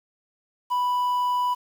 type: tone with quantisation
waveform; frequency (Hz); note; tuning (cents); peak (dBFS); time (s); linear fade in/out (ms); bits
triangle; 987.8; B5; 0; -19; 0.7-1.55; 20; 8
effects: none